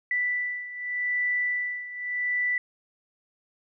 sine beating tone pair, 1975.5 / 1976.34 Hz, B6 / B6, 0 / +1 cents, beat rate 0.84 Hz, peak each -27 / -31 dBFS, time 0.11-2.58 s, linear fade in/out 2 ms, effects none

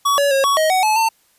square tone with pitch steps, 1130 / 567 / 543 / 1120 / 629 / 749 / 861 / 898 Hz, C#6 / C#5 / C#5 / C#6 / D#5 / F#5 / A5 / A5, +33 / +39 / -36 / +18 / +19 / +21 / -38 / +35 cents, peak -14 dBFS, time 0.05-1.09 s, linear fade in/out 10 ms, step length 130 ms, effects white hiss -58 dBFS RMS until 1.38 s + resampled to 32000 Hz

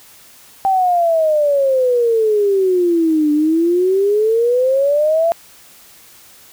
sine exponential two-way sweep, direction down then up, 784 to 295.1 to 682 Hz, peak -11 dBFS, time 0.65-5.32 s, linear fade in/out 0 ms, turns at 3.32 s, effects white hiss -44 dBFS RMS until 6.52 s

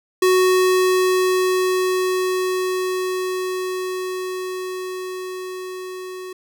square tone with level ramp, 370 Hz, F#4, in tune, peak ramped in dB -13 to -31 dBFS, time 0.22-6.33 s, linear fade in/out 5 ms, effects none

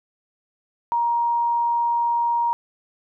sine tone, 942 Hz, A#5, 18 cents sharp, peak -18 dBFS, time 0.92-2.53 s, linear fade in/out 0 ms, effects none

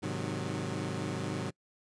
20% pulse chord, Ab dominant seventh, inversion none, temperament equal with one note detuned, 103.83 / 130.81 / 153.78 / 185 Hz, Ab2 / C3 / Eb3 / Gb3, 0 / 0 / -20 / 0 cents, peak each -34 dBFS, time 0.02-1.51 s, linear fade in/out 20 ms, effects noise-tail reverb RT60 0.1 s tail -25 dB re dry + resampled to 22050 Hz

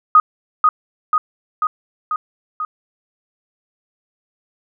sine tone with echo, 1246 Hz, D#6, 2 cents sharp, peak -5 dBFS, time 0.15-0.2 s, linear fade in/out 2 ms, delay 490 ms, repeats 5, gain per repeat -3 dB, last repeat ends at 2.65 s, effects none

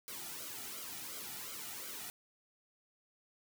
white noise with flanger, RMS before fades -45 dBFS, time 0.08-2.1 s, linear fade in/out 0 ms, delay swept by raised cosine 1.1 to 1.91 ms, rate 2.8 Hz, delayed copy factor -0.7, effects none

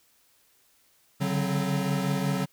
square tone cluster, 141.5 / 147 / 186.3 / 264.1 Hz, C#3 / D3 / F#3 / C4, +36 / +2 / +12 / +16 cents, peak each -31 / -33 / -29 / -34 dBFS, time 1.2-2.46 s, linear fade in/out 20 ms, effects white hiss -64 dBFS RMS until 2.52 s

